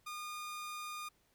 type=tone; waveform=sawtooth; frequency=1218 Hz; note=D#6; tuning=37 cents flat; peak=-38 dBFS; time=0.06-1.09 s; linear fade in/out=10 ms; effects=pink hiss -73 dBFS RMS until 1.34 s